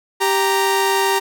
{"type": "tone pair together", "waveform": "sawtooth", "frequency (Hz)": [391.3, 930.7], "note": ["G4", "A#5"], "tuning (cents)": [-3, -3], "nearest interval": "octave + minor third", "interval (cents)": 1500, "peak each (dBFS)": -14, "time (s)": [0.2, 1.2], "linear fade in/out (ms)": 20, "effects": []}